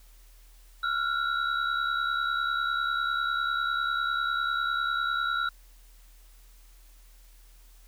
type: tone cluster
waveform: sine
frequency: 1365 / 1435 / 3892 Hz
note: F6 / F6 / B7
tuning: -40 / +47 / -26 cents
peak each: -28 / -30 / -35 dBFS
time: 0.83-5.49 s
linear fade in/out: 5 ms
effects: added 40 Hz sine -51 dBFS peak until 7.87 s + white hiss -61 dBFS RMS until 7.87 s